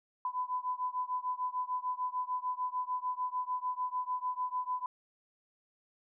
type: beating tone pair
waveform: sine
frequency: 1000 / 1006.7 Hz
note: B5 / B5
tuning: +21 / +33 cents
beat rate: 6.7 Hz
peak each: -35 / -36 dBFS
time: 0.25-4.86 s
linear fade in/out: 2 ms
effects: none